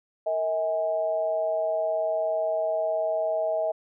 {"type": "tone with amplitude modulation", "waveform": "sine", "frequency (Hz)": 640, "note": "D#5", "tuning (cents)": 49, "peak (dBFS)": -20, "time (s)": [0.26, 3.72], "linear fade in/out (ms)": 10, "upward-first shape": "sine", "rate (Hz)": 181, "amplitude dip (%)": 70, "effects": []}